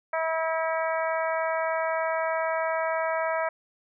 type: harmonic tone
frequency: 323.3 Hz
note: E4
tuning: 34 cents flat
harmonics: 2 / 3 / 4 / 5 / 6 / 7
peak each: -27 / -31 / -33 / -35 / -37 / -38 dBFS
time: 0.13-3.49 s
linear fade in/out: 5 ms
effects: none